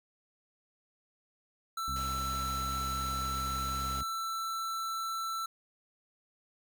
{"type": "tone", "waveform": "square", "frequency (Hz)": 1333, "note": "E6", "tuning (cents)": 19, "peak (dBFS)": -34, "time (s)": [1.77, 5.46], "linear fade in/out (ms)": 5}
{"type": "harmonic tone", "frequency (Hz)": 66.4, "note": "C2", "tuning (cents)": 26, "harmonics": [1, 2, 3, 4], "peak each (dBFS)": [-38, -44, -48, -50], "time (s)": [1.88, 4.03], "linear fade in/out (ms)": 0}
{"type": "high-pass noise", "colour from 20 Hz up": "pink", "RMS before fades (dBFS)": -47, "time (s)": [1.96, 4.01], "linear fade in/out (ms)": 2, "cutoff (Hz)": 330, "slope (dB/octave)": 24}
{"effects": []}